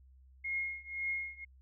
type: tone with tremolo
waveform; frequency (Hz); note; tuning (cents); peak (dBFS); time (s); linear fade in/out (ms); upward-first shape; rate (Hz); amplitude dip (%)
sine; 2150; C7; +47; -31; 0.44-1.45; 10; triangle; 1.9; 95
effects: added 65 Hz sine -57 dBFS peak until 1.61 s